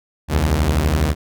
sawtooth beating tone pair, 66.3 / 78.3 Hz, C2 / D#2, +23 / +11 cents, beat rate 12 Hz, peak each -15 / -13 dBFS, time 0.28-1.15 s, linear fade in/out 50 ms, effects none

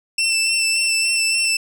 20% pulse tone with vibrato, 2676 Hz, E7, 25 cents sharp, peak -11 dBFS, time 0.18-1.57 s, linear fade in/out 5 ms, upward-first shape sine, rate 3.5 Hz, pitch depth 19 cents each way, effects none

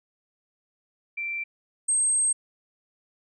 sine tone pair in turn, 2349 / 8389 Hz, D7 / C9, 0 / +4 cents, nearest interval octave + minor seventh, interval 2204 cents, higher second, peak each -28 / -20 dBFS, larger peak second, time 1.17-1.44 / 1.88-2.33 s, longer second, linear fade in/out 10 ms, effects none

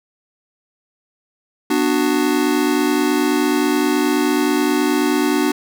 square chord, B minor, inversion none, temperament just, 246.9 / 296.3 / 370.4 Hz, B3 / D4 / F#4, 0 / +15 / +2 cents, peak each -22 / -18 / -21 dBFS, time 1.7-5.52 s, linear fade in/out 5 ms, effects none

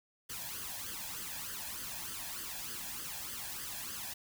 white noise with flanger, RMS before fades -42 dBFS, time 0.29-4.14 s, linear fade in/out 10 ms, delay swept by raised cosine 0.62 to 1.22 ms, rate 3.3 Hz, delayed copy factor +0.7, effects none

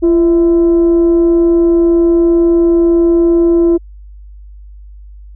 sine tone with frequency modulation, 340 Hz, F4, 46 cents flat, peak -5 dBFS, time 0.02-3.78 s, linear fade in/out 20 ms, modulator 309 Hz, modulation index 0.23, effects tanh soft clip ceiling -3 dBFS + added 50 Hz sine -31 dBFS peak until 5.35 s

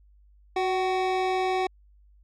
square tone pair together, 370 / 755.5 Hz, F#4 / F#5, 0 / +36 cents, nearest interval octave, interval 1236 cents, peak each -27 dBFS, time 0.56-1.67 s, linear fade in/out 5 ms, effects added 50 Hz sine -54 dBFS peak until 2.23 s + low-pass 4000 Hz 12 dB/octave

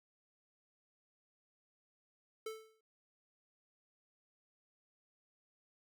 square tone with exponential decay, 440 Hz, A4, in tune, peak -39 dBFS, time 2.46-2.81 s, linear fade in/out 5 ms, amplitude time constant 74 ms, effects none

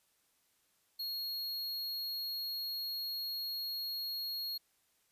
square tone, 4300 Hz, C8, 47 cents sharp, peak -37 dBFS, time 0.99-4.58 s, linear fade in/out 10 ms, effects white hiss -74 dBFS RMS until 5.11 s + resampled to 32000 Hz

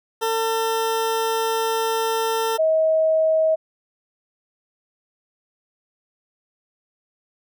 20% pulse / sine tone pair in turn, 450 / 636.4 Hz, A4 / D#5, +39 / +39 cents, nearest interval tritone, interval 600 cents, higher second, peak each -15 dBFS, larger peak neither, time 0.21-2.58 / 2.58-3.56 s, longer first, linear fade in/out 20 ms, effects none

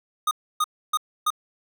square tone bursts, 1234 Hz, D#6, 15 cents flat, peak -20 dBFS, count 4, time 0.27-1.304 s, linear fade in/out 5 ms, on 41 ms, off 290 ms, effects none

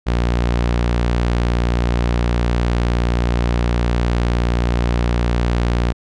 sawtooth tone, 59.3 Hz, A#1, 30 cents sharp, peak -11 dBFS, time 0.06-5.93 s, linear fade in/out 20 ms, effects low-pass 5000 Hz 12 dB/octave

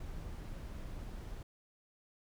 brown noise, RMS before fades -44 dBFS, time 0-1.43 s, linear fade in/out 5 ms, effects none

